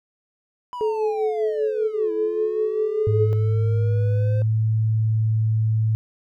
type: linear two-way sweep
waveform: triangle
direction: down then up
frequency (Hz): 1000 to 330 to 521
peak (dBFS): -27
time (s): 0.73-4.42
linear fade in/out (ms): 0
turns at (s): 2.12
type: tone with tremolo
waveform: sine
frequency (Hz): 432.6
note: A4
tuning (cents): -29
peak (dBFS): -18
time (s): 0.81-3.33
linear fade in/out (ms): 0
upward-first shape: sine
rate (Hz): 5.1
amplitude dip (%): 50
type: tone with pitch glide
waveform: sine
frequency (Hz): 106.3 to 110.11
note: G#2 to A2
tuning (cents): +41 to +2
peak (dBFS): -17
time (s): 3.07-5.95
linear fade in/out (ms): 0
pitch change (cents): +61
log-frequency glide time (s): 4.16-4.49
effects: none